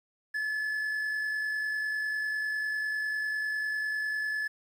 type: tone with amplitude modulation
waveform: triangle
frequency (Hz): 1722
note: A6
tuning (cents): -38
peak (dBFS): -26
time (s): 0.34-4.48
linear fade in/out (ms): 10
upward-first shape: sine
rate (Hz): 50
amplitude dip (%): 30
effects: 10-bit